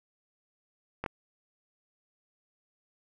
clicks, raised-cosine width 0.5 ms, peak -18 dBFS, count 2, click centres 1.04 / 1.062 s, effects none

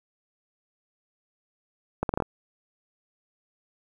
accelerating click train, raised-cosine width 1 ms, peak -11 dBFS, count 6, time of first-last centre 2.03-2.223 s, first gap 62 ms, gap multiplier 0.76, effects 8-bit

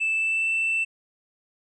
triangle tone with pitch glide, 2638 to 2666 Hz, E7 to E7, +1 to +19 cents, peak -19 dBFS, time 0-0.85 s, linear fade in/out 20 ms, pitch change +18 cents, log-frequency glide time 0.15-0.49 s, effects tanh soft clip ceiling -17 dBFS + resampled to 24000 Hz

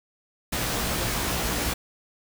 pink noise with comb filter, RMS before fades -27 dBFS, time 0.52-1.74 s, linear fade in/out 10 ms, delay 17 ms, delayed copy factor +0.75, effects none

